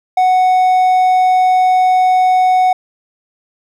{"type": "tone", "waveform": "triangle", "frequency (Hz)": 740, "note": "F#5", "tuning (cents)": 0, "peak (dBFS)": -6, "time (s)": [0.17, 2.73], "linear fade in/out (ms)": 5, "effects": []}